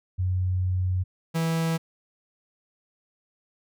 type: tone pair in turn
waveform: sine / 45% pulse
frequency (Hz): 91.9 / 163.75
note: F#2 / E3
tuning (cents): -11 / -11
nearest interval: minor seventh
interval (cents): 1000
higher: second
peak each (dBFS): -22 / -23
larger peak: first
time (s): 0.18-1.04 / 1.34-1.78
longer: first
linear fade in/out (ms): 20
effects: none